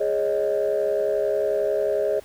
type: chord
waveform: sine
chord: Ab suspended fourth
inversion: none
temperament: equal with one note detuned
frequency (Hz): 415.3 / 551.2 / 622.3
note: Ab4 / Db5 / Eb5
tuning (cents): 0 / -10 / 0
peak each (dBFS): -23 / -24 / -23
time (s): 0-2.2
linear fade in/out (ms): 10
effects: tanh soft clip ceiling -14 dBFS + pink hiss -50 dBFS RMS until 2.24 s